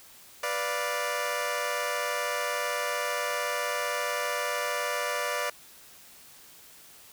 15% pulse chord, B diminished, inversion none, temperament equal with one note detuned, 491.6 / 587.3 / 698.5 Hz, B4 / D5 / F5, -8 / 0 / 0 cents, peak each -27 / -24 / -30 dBFS, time 0.43-5.5 s, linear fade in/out 5 ms, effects white hiss -52 dBFS RMS until 7.12 s

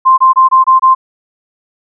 sine tone bursts, 1046.5 Hz, C6, in tune, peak -3 dBFS, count 6, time 0.05-0.95 s, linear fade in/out 20 ms, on 130 ms, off 24 ms, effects none

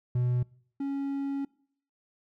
triangle tone pair in turn, 123.47 / 277.2 Hz, B2 / C#4, 0 / 0 cents, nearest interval octave + major second, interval 1400 cents, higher second, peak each -22 / -27 dBFS, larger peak first, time 0.15-0.43 / 0.8-1.45 s, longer second, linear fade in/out 5 ms, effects noise-tail reverb RT60 0.6 s tail -24 dB re dry

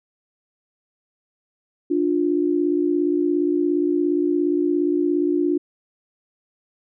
sine tone pair together, 295.6 / 352.8 Hz, D4 / F4, +11 / +18 cents, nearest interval minor third, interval 307 cents, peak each -20 dBFS, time 1.9-5.58 s, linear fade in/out 10 ms, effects none

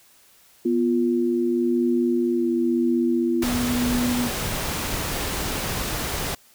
sine tone with pitch glide, 349 to 340.4 Hz, F4 to F4, -1 to -44 cents, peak -21 dBFS, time 0.65-3.44 s, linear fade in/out 5 ms, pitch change -43 cents, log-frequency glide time 2.33-2.49 s
sine tone with tremolo, 244.7 Hz, B3, 16 cents flat, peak -20 dBFS, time 0.65-4.28 s, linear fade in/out 10 ms, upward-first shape sine, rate 0.99 Hz, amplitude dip 30%
pink noise, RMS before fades -27 dBFS, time 3.42-6.35 s, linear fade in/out 5 ms
effects white hiss -55 dBFS RMS until 6.54 s

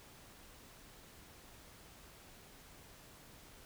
silence, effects pink hiss -58 dBFS RMS until 3.65 s

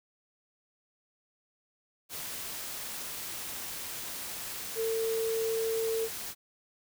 sine tone in noise, 450 Hz, A4, 39 cents sharp, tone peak -28 dBFS, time 4.75-6.09 s, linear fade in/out 50 ms, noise white, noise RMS -39 dBFS, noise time 2.09-6.35 s, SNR +8 dB, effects none

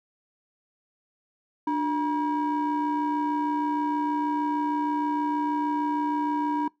triangle ring-modulated tone, 329.6 Hz, E4, in tune, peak -18 dBFS, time 1.67-6.68 s, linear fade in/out 5 ms, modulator 626 Hz, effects noise-tail reverb RT60 0.2 s tail -24 dB re dry

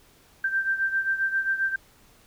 sine beating tone pair, 1568 / 1575.5 Hz, G6 / G6, 0 / +8 cents, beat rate 7.5 Hz, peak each -24 / -29 dBFS, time 0.44-1.76 s, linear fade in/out 5 ms, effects pink hiss -57 dBFS RMS until 2.26 s

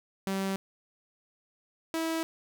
sawtooth tone pair in turn, 193.4 / 325.3 Hz, G3 / E4, -23 / -23 cents, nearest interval major sixth, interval 900 cents, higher second, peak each -25 dBFS, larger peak neither, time 0.27-0.56 / 1.94-2.23 s, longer neither, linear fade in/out 0 ms, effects none

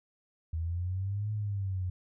sine exponential two-way sweep, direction up then down, 79.7 to 107.3 to 89.9 Hz, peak -30 dBFS, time 0.53-1.9 s, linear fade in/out 5 ms, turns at 1.32 s, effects none

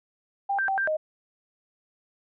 sine tone with pitch steps, 794 / 1570 / 775 / 1579 / 621 Hz, G5 / G6 / G5 / G6 / D#5, +22 / +2 / -20 / +12 / -3 cents, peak -23 dBFS, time 0.49-0.97 s, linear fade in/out 10 ms, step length 96 ms, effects none

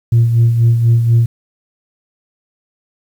sine tone with tremolo, 116.54 Hz, A#2, in tune, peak -4 dBFS, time 0.12-1.26 s, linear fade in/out 5 ms, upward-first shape sine, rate 4.1 Hz, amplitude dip 55%, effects tanh soft clip ceiling -4 dBFS + 7-bit

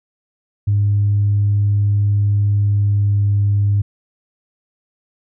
sine tone with pitch glide, 102.2 to 101.55 Hz, G#2 to G#2, -27 to -38 cents, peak -11 dBFS, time 0.67-3.82 s, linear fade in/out 10 ms, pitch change -11 cents, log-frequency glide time 2.58-3.24 s, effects tanh soft clip ceiling -8 dBFS

